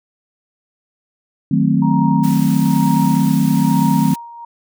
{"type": "chord", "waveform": "sine", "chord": "D# diminished seventh", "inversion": "none", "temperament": "equal", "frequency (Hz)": [155.56, 185, 220, 261.6], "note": ["D#3", "F#3", "A3", "C4"], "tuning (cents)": [0, 0, 0, 0], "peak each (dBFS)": -17, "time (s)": [1.51, 4.14], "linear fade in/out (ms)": 5}
{"type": "tone with tremolo", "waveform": "sine", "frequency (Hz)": 938, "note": "A#5", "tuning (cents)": 11, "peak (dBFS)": -19, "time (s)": [1.82, 4.45], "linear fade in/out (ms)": 5, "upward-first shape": "sine", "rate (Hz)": 1.1, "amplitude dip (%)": 80}
{"type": "noise", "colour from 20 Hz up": "white", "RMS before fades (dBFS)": -32, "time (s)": [2.23, 4.16], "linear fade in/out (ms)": 10}
{"effects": []}